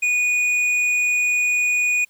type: tone with hard clipping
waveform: sine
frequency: 2464 Hz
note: D#7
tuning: 17 cents flat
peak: -18 dBFS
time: 0.02-2.05 s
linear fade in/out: 10 ms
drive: 6 dB
effects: white hiss -60 dBFS RMS until 2.09 s